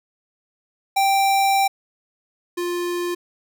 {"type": "tone pair in turn", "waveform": "square", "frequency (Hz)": [784, 350.8], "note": ["G5", "F4"], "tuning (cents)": [0, 8], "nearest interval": "octave + major second", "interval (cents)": 1392, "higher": "first", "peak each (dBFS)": [-16, -23], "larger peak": "first", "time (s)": [[0.96, 1.68], [2.57, 3.15]], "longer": "first", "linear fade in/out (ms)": 10, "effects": []}